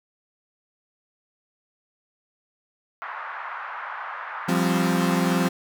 white band-pass noise, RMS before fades -34 dBFS, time 3.02-5.47 s, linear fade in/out 0 ms, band 860 to 1500 Hz, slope 24 dB/octave
35% pulse chord, F suspended second, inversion none, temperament equal, 174.61 / 196 / 261.6 Hz, F3 / G3 / C4, 0 / 0 / 0 cents, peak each -21 / -24 / -24 dBFS, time 4.48-5.49 s, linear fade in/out 10 ms
effects none

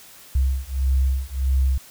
sine beating tone pair, 65.41 / 67.01 Hz, C2 / C2, 0 / +42 cents, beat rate 1.6 Hz, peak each -21 dBFS, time 0.35-1.78 s, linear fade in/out 5 ms, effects white hiss -46 dBFS RMS until 1.9 s

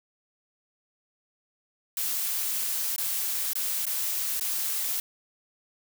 blue noise with dropouts, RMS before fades -29 dBFS, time 1.97-5 s, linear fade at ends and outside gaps 2 ms, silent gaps 2.962-2.981 / 3.533-3.554 / 3.855-3.866 / 4.398-4.409 s, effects none

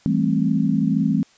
sine chord, A minor seventh, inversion second, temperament just, 165 / 198 / 220 / 264 Hz, E3 / G3 / A3 / C4, +2 / +18 / 0 / +16 cents, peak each -22 dBFS, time 0.06-1.23 s, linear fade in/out 0 ms, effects white hiss -55 dBFS RMS until 1.37 s + resampled to 16000 Hz

